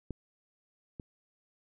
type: clicks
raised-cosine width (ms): 3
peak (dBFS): -24 / -28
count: 2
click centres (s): 0.107 / 0.998
effects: none